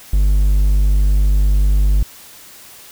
triangle tone, 50 Hz, G1, 35 cents sharp, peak -8 dBFS, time 0.13-2.03 s, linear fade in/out 5 ms, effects white hiss -40 dBFS RMS until 2.91 s

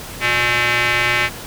square tone with band-pass filter, 120.2 Hz, B2, 46 cents flat, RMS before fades -17 dBFS, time 0.2-1.3 s, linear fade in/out 50 ms, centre 2200 Hz, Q 2.7, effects pink hiss -32 dBFS RMS until 1.46 s

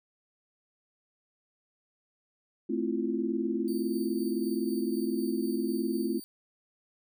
sine chord, F major seventh, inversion first, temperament equal, 220 / 261.6 / 329.6 / 349.2 Hz, A3 / C4 / E4 / F4, 0 / 0 / 0 / 0 cents, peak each -33 dBFS, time 2.69-6.2 s, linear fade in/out 10 ms
10% pulse tone with tremolo, 4600 Hz, D8, 37 cents flat, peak -38 dBFS, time 3.68-6.24 s, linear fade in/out 0 ms, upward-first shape square, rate 4 Hz, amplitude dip 30%
effects none

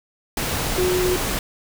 sine tone in noise, 364.2 Hz, F#4, 27 cents flat, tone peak -18 dBFS, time 0.78-1.16 s, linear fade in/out 2 ms, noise pink, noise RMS -24 dBFS, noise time 0.37-1.39 s, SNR +3 dB, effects none

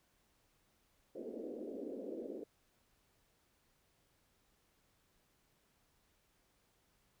white band-pass noise, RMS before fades -45 dBFS, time 1.15-2.44 s, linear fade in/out 5 ms, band 230 to 530 Hz, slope 48 dB/octave, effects pink hiss -75 dBFS RMS until 7.2 s

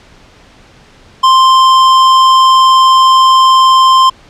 square tone, 1046.5 Hz, C6, in tune, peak -4 dBFS, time 1.23-4.1 s, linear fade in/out 10 ms, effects pink hiss -41 dBFS RMS until 4.29 s + low-pass 5000 Hz 12 dB/octave

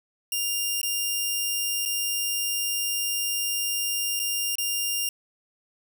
10% pulse tone with dropouts, 2800 Hz, F7, 4 cents sharp, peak -16 dBFS, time 0.32-5.09 s, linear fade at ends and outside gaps 2 ms, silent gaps 0.815-0.83 / 1.853-1.858 / 4.194-4.198 / 4.555-4.583 s, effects none

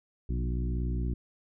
harmonic tone with a mistuned harmonic, 60.6 Hz, B1, 32 cents flat, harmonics 1 / 2 / 3 / 4 / 5 / 6, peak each -29 / -35 / -39 / -41 / -43 / -45 dBFS, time 0.29-1.14 s, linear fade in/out 5 ms, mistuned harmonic 2, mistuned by +54 cents, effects none

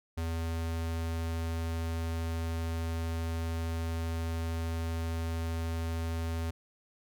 square tone, 82.41 Hz, E2, in tune, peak -32 dBFS, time 0.17-6.51 s, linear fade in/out 10 ms, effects none

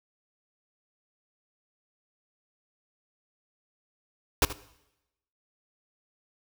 pink noise with echo, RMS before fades -21 dBFS, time 4.42-4.45 s, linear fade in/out 2 ms, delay 78 ms, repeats 1, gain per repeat -15 dB, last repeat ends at 4.528 s, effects noise-tail reverb RT60 0.9 s tail -19 dB re dry

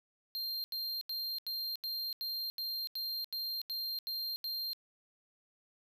square tone bursts, 4186 Hz, C8, in tune, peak -36 dBFS, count 12, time 0.35-4.732 s, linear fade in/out 0 ms, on 290 ms, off 82 ms, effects none

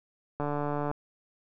click train, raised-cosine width 1 ms, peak -18 dBFS, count 76, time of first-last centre 0.4-0.914 s, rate 146 Hz, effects none

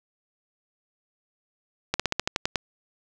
slowing click train, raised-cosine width 0.2 ms, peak -6 dBFS, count 9, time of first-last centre 1.94-2.558 s, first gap 56 ms, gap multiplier 1.09, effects none

